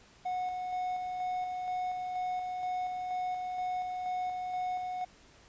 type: tone with tremolo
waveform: triangle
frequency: 732 Hz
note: F#5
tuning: 19 cents flat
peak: -29 dBFS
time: 0.25-5.05 s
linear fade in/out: 10 ms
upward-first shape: square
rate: 2.1 Hz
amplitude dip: 30%
effects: pink hiss -59 dBFS RMS until 5.48 s + resampled to 16000 Hz